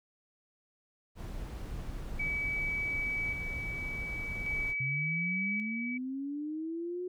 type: noise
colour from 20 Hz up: brown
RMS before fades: -40 dBFS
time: 1.15-4.75 s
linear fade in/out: 50 ms
type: tone with tremolo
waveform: sine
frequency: 2285 Hz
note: D7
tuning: 48 cents flat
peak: -31 dBFS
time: 2.19-5.98 s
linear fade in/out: 10 ms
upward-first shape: square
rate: 0.44 Hz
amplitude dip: 45%
type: linear sweep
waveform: sine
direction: up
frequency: 128.4 to 366.1 Hz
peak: -34 dBFS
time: 4.8-7.08 s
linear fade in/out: 5 ms
effects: none